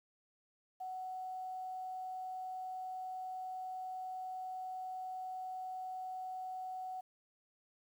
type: tone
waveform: sine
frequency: 745 Hz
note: F#5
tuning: 12 cents sharp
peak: -40 dBFS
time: 0.8-7.01 s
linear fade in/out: 10 ms
effects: 11-bit